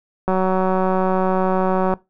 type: click train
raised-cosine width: 1 ms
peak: -6 dBFS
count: 311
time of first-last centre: 0.28-1.938 s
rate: 187 Hz
effects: noise-tail reverb RT60 0.2 s tail -20 dB re dry